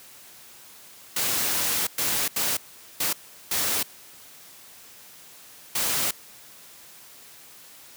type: noise bursts at uneven times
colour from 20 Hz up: white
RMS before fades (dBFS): -25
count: 6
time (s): 1.16-1.87 / 1.98-2.28 / 2.36-2.57 / 3-3.13 / 3.51-3.83 / 5.75-6.11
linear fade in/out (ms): 5
effects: white hiss -48 dBFS RMS until 7.96 s + high-pass 80 Hz 12 dB/octave